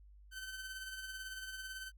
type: tone with tremolo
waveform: sawtooth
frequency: 1533 Hz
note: G6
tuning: 39 cents flat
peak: -38 dBFS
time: 0.31-1.92 s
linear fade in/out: 50 ms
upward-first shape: triangle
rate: 18 Hz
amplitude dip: 50%
effects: added 50 Hz sine -56 dBFS peak until 1.97 s